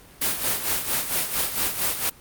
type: noise with tremolo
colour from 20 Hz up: white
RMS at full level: -22 dBFS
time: 0.21-2.1 s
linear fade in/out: 10 ms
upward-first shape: sine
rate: 4.4 Hz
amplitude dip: 65%
effects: pink hiss -49 dBFS RMS until 2.2 s + Opus 32 kbps